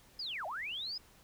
sine linear two-way sweep, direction down then up, 5130 to 587.3 to 5130 Hz, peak -37 dBFS, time 0.19-0.98 s, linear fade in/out 5 ms, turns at 0.46 s, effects pink hiss -62 dBFS RMS until 1.23 s

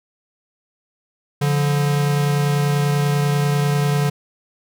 square tone pair together, 144.31 / 174.5 Hz, D3 / F3, -30 / -1 cents, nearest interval minor third, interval 329 cents, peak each -17 / -26 dBFS, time 1.41-4.1 s, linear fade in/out 10 ms, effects none

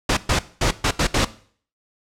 pink noise bursts at uneven times, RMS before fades -18 dBFS, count 6, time 0.09-0.17 / 0.29-0.39 / 0.61-0.71 / 0.84-0.91 / 0.99-1.07 / 1.14-1.25 s, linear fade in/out 5 ms, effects noise-tail reverb RT60 0.5 s tail -17 dB re dry + low-pass 7000 Hz 12 dB/octave

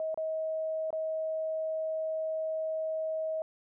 sine tone with dropouts, 635 Hz, D#5, 35 cents sharp, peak -30 dBFS, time 0-3.42 s, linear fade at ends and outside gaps 1 ms, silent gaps 0.144-0.175 / 0.905-0.928 s, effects none

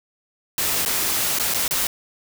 white noise with dropouts, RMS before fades -22 dBFS, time 0.58-1.87 s, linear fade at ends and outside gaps 1 ms, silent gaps 0.851-0.86 / 1.387-1.397 / 1.539-1.545 / 1.679-1.709 s, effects none

